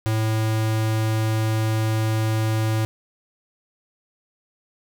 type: tone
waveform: square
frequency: 110 Hz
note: A2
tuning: in tune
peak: -20 dBFS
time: 0.06-2.85 s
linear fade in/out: 0 ms
effects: none